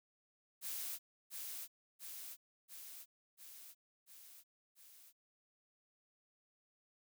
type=noise with echo; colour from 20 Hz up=blue; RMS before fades=-43 dBFS; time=0.61-0.99 s; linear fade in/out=50 ms; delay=690 ms; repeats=6; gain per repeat=-3 dB; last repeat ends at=5.13 s; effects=none